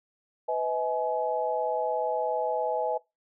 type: tone cluster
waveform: sine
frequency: 501 / 638 / 845 Hz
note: B4 / D#5 / G#5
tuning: +25 / +43 / +30 cents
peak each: -30 dBFS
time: 0.48-2.98 s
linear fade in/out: 10 ms
effects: noise-tail reverb RT60 0.2 s tail -20 dB re dry